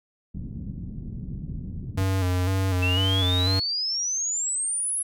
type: low-pass noise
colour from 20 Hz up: white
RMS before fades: -34 dBFS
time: 0.34-2.04 s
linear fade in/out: 10 ms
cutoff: 200 Hz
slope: 24 dB/octave
type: tone with vibrato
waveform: square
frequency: 93 Hz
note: F#2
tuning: 9 cents sharp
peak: -22 dBFS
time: 1.97-3.6 s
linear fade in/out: 10 ms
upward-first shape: square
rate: 2 Hz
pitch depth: 43 cents each way
type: exponential sweep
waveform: sine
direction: up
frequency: 2637 to 10990 Hz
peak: -24 dBFS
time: 2.82-5.03 s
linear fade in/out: 10 ms
effects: none